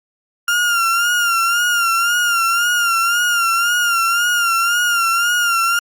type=tone with vibrato; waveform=35% pulse; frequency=1396.9 Hz; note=F6; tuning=in tune; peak=-12 dBFS; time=0.48-5.79 s; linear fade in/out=2 ms; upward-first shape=sine; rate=1.9 Hz; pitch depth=56 cents each way; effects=Opus 48 kbps